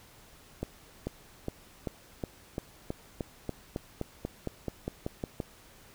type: accelerating click train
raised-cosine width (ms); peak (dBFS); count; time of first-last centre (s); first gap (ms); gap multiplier
2; -19; 18; 0.63-5.402; 440; 0.94
effects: pink hiss -56 dBFS RMS until 5.94 s